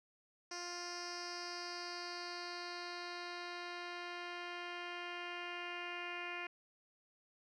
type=tone with low-pass filter sweep; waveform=10% pulse; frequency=351 Hz; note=F4; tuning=9 cents sharp; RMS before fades=-45 dBFS; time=0.51-6.47 s; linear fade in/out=5 ms; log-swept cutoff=5700 to 2600 Hz; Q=4.5; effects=none